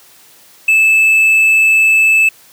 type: tone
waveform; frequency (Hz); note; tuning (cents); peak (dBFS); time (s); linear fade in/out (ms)
triangle; 2622; E7; -10; -5; 0.68-2.29; 5
effects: white hiss -44 dBFS RMS until 2.52 s + high-pass 100 Hz 12 dB/octave